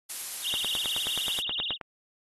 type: noise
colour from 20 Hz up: blue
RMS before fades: -34 dBFS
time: 0.09-1.41 s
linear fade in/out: 10 ms
type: tone with vibrato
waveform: sine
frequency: 3244 Hz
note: G#7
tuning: 41 cents flat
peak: -29 dBFS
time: 0.42-1.78 s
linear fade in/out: 50 ms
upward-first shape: sine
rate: 19 Hz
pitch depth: 270 cents each way
type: click train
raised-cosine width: 0.5 ms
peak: -21 dBFS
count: 13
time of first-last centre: 0.54-1.813 s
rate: 9.43 Hz
effects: AAC 32 kbps